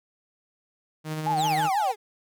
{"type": "tone with tremolo", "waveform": "sawtooth", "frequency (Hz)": 155.6, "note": "D#3", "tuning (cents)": 0, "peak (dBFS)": -24, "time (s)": [1.04, 1.7], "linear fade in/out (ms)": 50, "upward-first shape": "sine", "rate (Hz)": 15, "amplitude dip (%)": 30}
{"type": "tone with vibrato", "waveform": "sine", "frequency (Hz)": 810, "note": "G#5", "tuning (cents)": -43, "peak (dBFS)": -22, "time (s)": [1.26, 1.92], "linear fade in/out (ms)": 10, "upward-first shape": "triangle", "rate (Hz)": 6, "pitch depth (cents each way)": 140}
{"type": "exponential sweep", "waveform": "30% pulse", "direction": "down", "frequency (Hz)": [4699, 396], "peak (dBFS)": -28, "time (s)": [1.36, 1.96], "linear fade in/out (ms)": 50}
{"effects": []}